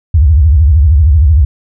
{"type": "tone with vibrato", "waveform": "sine", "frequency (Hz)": 74.7, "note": "D2", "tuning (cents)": 30, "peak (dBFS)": -3, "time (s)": [0.14, 1.45], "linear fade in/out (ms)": 5, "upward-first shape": "sine", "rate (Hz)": 13, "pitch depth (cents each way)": 260, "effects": []}